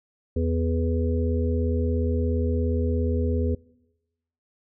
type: harmonic tone with a mistuned harmonic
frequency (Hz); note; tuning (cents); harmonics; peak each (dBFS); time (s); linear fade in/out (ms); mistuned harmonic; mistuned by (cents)
82.41; E2; 0; 1 / 3 / 5 / 6; -23 / -28 / -30 / -31; 0.36-3.55; 5; 5; +22
effects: noise-tail reverb RT60 1.0 s tail -24 dB re dry